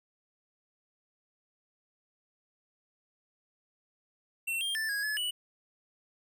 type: tone with pitch steps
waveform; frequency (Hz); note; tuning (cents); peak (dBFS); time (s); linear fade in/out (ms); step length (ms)
square; 2708 / 3201 / 1765 / 1651 / 1713 / 2951; E7 / G7 / A6 / G#6 / A6 / F#7; +46 / +36 / +5 / -11 / -47 / -5; -31; 4.47-5.31; 10; 140
effects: none